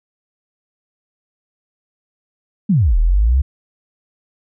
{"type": "exponential two-way sweep", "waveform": "sine", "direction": "down then up", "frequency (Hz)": [222.9, 37.79, 70.9], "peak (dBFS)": -10, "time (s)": [2.69, 3.42], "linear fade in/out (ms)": 10, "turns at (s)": 2.98, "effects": []}